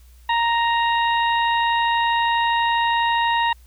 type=harmonic tone with a mistuned harmonic; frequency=932.3 Hz; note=A#5; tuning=in tune; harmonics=1 / 2 / 3 / 4; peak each=-18 / -24 / -28 / -30 dBFS; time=0.29-3.53 s; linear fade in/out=5 ms; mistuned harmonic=4; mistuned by=+16 cents; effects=added 60 Hz sine -45 dBFS peak until 3.66 s + white hiss -58 dBFS RMS until 3.66 s